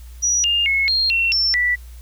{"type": "tone with pitch steps", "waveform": "sine", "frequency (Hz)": [5820, 2815, 2183, 4222, 2718, 5390, 1963], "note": ["F#8", "F7", "C#7", "C8", "F7", "E8", "B6"], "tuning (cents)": [-29, 13, -27, 15, -48, 38, -11], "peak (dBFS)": -15, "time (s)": [0.22, 1.76], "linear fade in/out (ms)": 20, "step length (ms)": 220, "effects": ["added 60 Hz sine -35 dBFS peak until 2.01 s", "white hiss -51 dBFS RMS until 2.01 s"]}